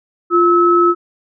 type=tone pair together; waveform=sine; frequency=348.3 / 1296 Hz; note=F4 / E6; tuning=-5 / -30 cents; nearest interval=octave + major seventh; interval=2275 cents; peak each=-11 dBFS; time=0.3-0.95 s; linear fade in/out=50 ms; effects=none